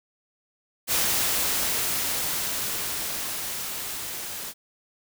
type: noise with level ramp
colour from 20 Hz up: white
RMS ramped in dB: -23 to -35 dBFS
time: 0.87-4.54 s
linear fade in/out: 50 ms
effects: none